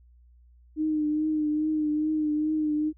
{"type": "tone with vibrato", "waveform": "sine", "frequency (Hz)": 305.8, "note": "D#4", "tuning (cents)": -30, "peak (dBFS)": -23, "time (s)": [0.76, 2.93], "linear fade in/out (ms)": 50, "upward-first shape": "triangle", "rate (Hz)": 2.4, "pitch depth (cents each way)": 39, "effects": ["added 60 Hz sine -53 dBFS peak until 2.97 s"]}